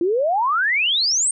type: exponential sweep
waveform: sine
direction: up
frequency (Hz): 329.6 to 8830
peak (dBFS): -16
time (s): 0.01-1.31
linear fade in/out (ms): 2
effects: none